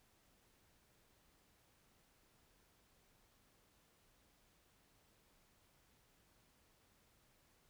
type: silence
effects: pink hiss -73 dBFS RMS until 7.69 s